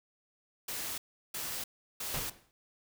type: noise bursts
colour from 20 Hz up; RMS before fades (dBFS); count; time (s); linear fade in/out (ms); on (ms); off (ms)
white; -38; 3; 0.68-2.3; 5; 300; 360
type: noise with exponential decay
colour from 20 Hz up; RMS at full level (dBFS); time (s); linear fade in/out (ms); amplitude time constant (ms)
pink; -34; 2.14-2.51; 0; 79
effects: none